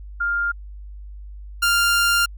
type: tone pair in turn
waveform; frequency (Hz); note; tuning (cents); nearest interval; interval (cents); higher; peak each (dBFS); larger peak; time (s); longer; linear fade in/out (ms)
sine / sawtooth; 1402 / 1396.3; F6 / F6; +6 / -1; unison; 7; first; -19 / -12; second; 0.2-0.52 / 1.62-2.26; second; 10
effects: added 50 Hz sine -34 dBFS peak until 2.37 s